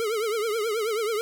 square tone with vibrato, 438.6 Hz, A4, 6 cents flat, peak -25 dBFS, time 0-1.21 s, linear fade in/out 0 ms, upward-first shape triangle, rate 9.3 Hz, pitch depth 140 cents each way, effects none

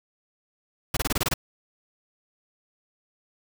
pink noise bursts, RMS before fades -24 dBFS, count 8, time 0.94-1.339 s, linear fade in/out 5 ms, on 28 ms, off 25 ms, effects none

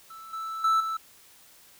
triangle tone with level steps, 1318.5 Hz, E6, in tune, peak -40 / -30 / -18 / -26 dBFS, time 0.1-0.97 s, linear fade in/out 5 ms, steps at 0.33 / 0.64 / 0.8 s, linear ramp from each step 5 ms, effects white hiss -55 dBFS RMS until 1.79 s

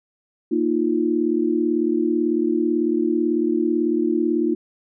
sine chord, Bb suspended fourth, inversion none, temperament equal, 233.1 / 311.1 / 349.2 Hz, Bb3 / Eb4 / F4, 0 / 0 / 0 cents, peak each -24 / -21 / -21 dBFS, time 0.51-4.55 s, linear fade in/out 10 ms, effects none

